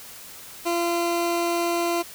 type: tone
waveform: 20% pulse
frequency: 342.6 Hz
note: F4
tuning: 33 cents flat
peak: -17 dBFS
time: 0.65-2.03 s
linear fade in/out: 20 ms
effects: white hiss -42 dBFS RMS until 2.14 s